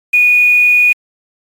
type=tone with quantisation; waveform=sine; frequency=2462 Hz; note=D#7; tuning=19 cents flat; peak=-6 dBFS; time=0.13-0.93 s; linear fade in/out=10 ms; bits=5; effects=AAC 64 kbps